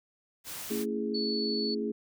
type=noise; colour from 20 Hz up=white; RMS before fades=-40 dBFS; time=0.44-0.86 s; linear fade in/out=50 ms
type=chord; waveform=sine; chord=A major seventh; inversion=none; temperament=equal with one note detuned; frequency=224.4 / 277.2 / 329.6 / 415.3 Hz; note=A3 / C#4 / E4 / G#4; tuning=+34 / 0 / 0 / 0 cents; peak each=-33 / -38 / -38 / -33 dBFS; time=0.7-1.92 s; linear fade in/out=10 ms
type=tone; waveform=sine; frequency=4435 Hz; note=C#8; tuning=in tune; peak=-32 dBFS; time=1.14-1.75 s; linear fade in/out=10 ms
effects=none